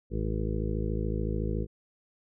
harmonic tone, 53.8 Hz, A1, 38 cents flat, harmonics 1 / 2 / 3 / 4 / 6 / 7 / 8 / 9, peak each -31 / -34 / -36 / -37 / -39 / -39 / -40 / -41 dBFS, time 0.1-1.67 s, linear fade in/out 50 ms, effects none

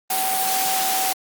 sine tone in noise, 763 Hz, G5, 47 cents flat, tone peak -23 dBFS, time 0.1-1.13 s, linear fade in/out 5 ms, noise white, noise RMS -23 dBFS, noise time 0.1-1.13 s, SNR -3 dB, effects high-pass 200 Hz 12 dB/octave + Opus 32 kbps

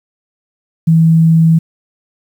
sine tone, 162.9 Hz, E3, 20 cents flat, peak -5 dBFS, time 0.87-1.59 s, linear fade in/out 10 ms, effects 7-bit

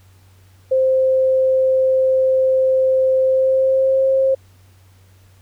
sine tone with pitch glide, 523.3 to 532.8 Hz, C5 to C5, 0 to +31 cents, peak -12 dBFS, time 0.71-4.35 s, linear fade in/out 10 ms, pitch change +31 cents, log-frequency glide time 3.23-4.06 s, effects added 94 Hz sine -47 dBFS peak until 5.41 s + pink hiss -56 dBFS RMS until 5.41 s

